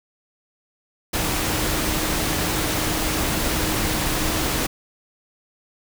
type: tone in noise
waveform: sine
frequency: 311.1 Hz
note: D#4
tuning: in tune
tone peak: -30 dBFS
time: 1.13-4.67 s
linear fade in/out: 10 ms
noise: pink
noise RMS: -23 dBFS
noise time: 1.13-4.67 s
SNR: -10 dB
effects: none